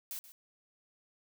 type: noise with echo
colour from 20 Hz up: blue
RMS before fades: -41 dBFS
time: 0.11-0.19 s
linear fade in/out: 0 ms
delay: 130 ms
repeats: 1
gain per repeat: -14 dB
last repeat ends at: 0.32 s
effects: none